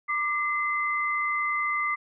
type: tone pair together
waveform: sine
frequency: 1183 / 2054 Hz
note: D6 / C7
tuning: +12 / -33 cents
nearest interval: minor seventh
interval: 955 cents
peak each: -27 dBFS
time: 0.08-1.96 s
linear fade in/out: 20 ms
effects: none